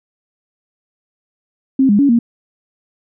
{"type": "tone with pitch steps", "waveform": "sine", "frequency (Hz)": [266.6, 204.6, 281.6, 234.4], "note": ["C4", "G#3", "C#4", "A#3"], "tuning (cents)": [33, -26, 27, 10], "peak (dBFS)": -8, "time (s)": [1.79, 2.19], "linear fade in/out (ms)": 5, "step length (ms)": 100, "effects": []}